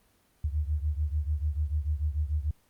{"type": "beating tone pair", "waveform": "sine", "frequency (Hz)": [73.3, 80.1], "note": ["D2", "E2"], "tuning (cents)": [-3, -49], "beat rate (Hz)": 6.8, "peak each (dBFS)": [-28, -31], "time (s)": [0.44, 2.51], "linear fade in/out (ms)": 5, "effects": ["pink hiss -66 dBFS RMS until 2.69 s", "Opus 24 kbps"]}